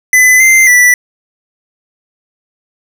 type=tone with pitch steps; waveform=square; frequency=2011 / 2081 / 1969 Hz; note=B6 / C7 / B6; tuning=+31 / -10 / -6 cents; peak=-4 dBFS; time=0.13-0.94 s; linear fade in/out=2 ms; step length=270 ms; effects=none